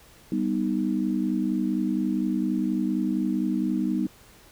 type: chord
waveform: sine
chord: G augmented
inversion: none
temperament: equal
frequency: 196 / 246.9 / 311.1 Hz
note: G3 / B3 / D#4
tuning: 0 / 0 / 0 cents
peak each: -27 dBFS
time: 0.32-4.07 s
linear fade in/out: 2 ms
effects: pink hiss -53 dBFS RMS until 4.51 s